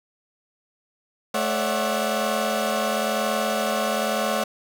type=tone cluster; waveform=30% pulse; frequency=216.8 / 541 / 582 / 660 / 741 Hz; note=A3 / C#5 / D5 / E5 / F#5; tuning=-25 / -42 / -16 / +2 / +2 cents; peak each=-26 dBFS; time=1.34-4.44 s; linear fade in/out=5 ms; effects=none